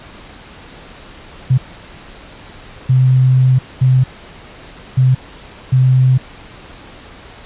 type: tone bursts at uneven times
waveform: sine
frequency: 129.2 Hz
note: C3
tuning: 21 cents flat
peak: -7 dBFS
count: 5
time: 1.5-1.58 / 2.89-3.59 / 3.81-4.04 / 4.97-5.15 / 5.72-6.18 s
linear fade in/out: 10 ms
effects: pink hiss -37 dBFS RMS until 7.45 s + resampled to 8000 Hz